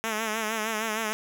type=tone with vibrato; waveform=5% pulse; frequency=219.2 Hz; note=A3; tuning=6 cents flat; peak=-16 dBFS; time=0.04-1.13 s; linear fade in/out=0 ms; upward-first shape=sine; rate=6.5 Hz; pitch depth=59 cents each way; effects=none